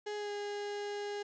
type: tone with pitch glide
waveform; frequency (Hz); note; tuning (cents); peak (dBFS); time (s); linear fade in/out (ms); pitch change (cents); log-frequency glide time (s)
35% pulse; 417.4 to 410.2; G#4 to G#4; +9 to -21; -35; 0.06-1.23; 10; -30; 0.16-0.31
effects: resampled to 16000 Hz + 12-bit